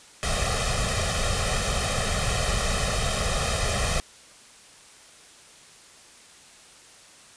pink noise with comb filter, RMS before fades -25 dBFS, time 0.23-4 s, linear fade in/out 0 ms, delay 1.6 ms, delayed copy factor +1, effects white hiss -50 dBFS RMS until 7.36 s + resampled to 22050 Hz

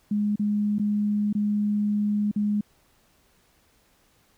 sine tone with dropouts, 207.7 Hz, G#3, in tune, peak -21 dBFS, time 0.11-2.61 s, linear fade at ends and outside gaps 5 ms, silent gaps 0.358-0.394 / 0.785-0.795 / 1.329-1.35 / 2.314-2.36 s, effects pink hiss -63 dBFS RMS until 4.37 s

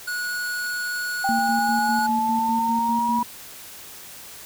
square tone, 1460 Hz, F#6, 24 cents flat, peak -26 dBFS, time 0.07-2.07 s, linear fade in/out 10 ms
sine exponential sweep, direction up, 784 to 972 Hz, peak -20 dBFS, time 1.24-3.23 s, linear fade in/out 5 ms
sine tone with tremolo, 230 Hz, A#3, 23 cents flat, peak -23 dBFS, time 1.29-3.23 s, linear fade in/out 0 ms, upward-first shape square, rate 5 Hz, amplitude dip 45%
effects white hiss -41 dBFS RMS until 4.45 s

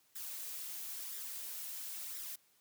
blue noise with flanger, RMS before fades -44 dBFS, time 0.15-2.36 s, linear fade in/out 10 ms, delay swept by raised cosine 0.55 to 5.65 ms, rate 0.99 Hz, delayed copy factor +0.5, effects white hiss -71 dBFS RMS until 2.6 s + high-pass 80 Hz 12 dB/octave

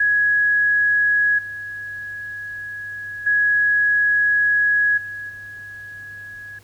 sine tone with level steps, 1671 Hz, G#6, 10 cents sharp, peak -14 / -28 / -14 / -28 / -33 dBFS, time 0-6.59 s, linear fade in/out 5 ms, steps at 1.38 / 3.26 / 4.97 / 5.29 s, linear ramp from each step 10 ms, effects added 101 Hz sine -48 dBFS peak until 6.63 s + pink hiss -53 dBFS RMS until 6.63 s

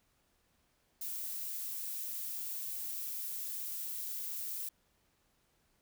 violet noise, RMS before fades -40 dBFS, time 1.01-4.69 s, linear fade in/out 5 ms, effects pink hiss -74 dBFS RMS until 5.81 s

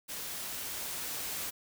white noise with level ramp, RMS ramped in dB -40 to -37 dBFS, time 0.08-1.51 s, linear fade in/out 20 ms, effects none

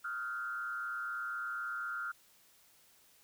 sine tone with frequency modulation, 1394 Hz, F6, 4 cents flat, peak -36 dBFS, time 0.04-2.12 s, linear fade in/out 10 ms, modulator 124 Hz, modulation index 0.79, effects white hiss -65 dBFS RMS until 3.23 s

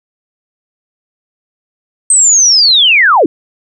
sine linear sweep, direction down, 8372 to 261.6 Hz, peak -4 dBFS, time 2.1-3.26 s, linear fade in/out 2 ms, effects none

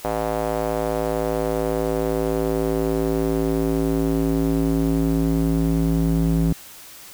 square tone with band-pass filter sweep, 55 Hz, A1, in tune, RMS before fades -21 dBFS, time 0.04-6.53 s, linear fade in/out 5 ms, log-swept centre 670 to 200 Hz, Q 2, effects white hiss -42 dBFS RMS until 7.13 s

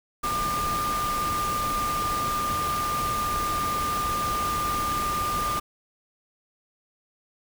sine tone in noise, 1200 Hz, D6, 37 cents sharp, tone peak -25 dBFS, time 0.23-5.6 s, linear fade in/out 10 ms, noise pink, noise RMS -32 dBFS, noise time 0.23-5.6 s, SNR +4 dB, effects none

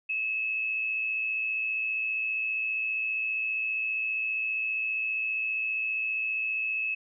sine tone with amplitude modulation, 2590 Hz, E7, 31 cents flat, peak -25 dBFS, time 0.09-6.95 s, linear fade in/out 10 ms, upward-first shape sine, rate 115 Hz, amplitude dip 45%, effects none

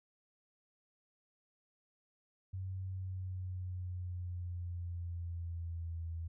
sine tone with pitch glide, 94.1 to 82.87 Hz, F#2 to E2, +30 to +10 cents, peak -38 dBFS, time 2.53-6.28 s, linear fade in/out 10 ms, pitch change -220 cents, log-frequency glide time 2.89-6.08 s, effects none

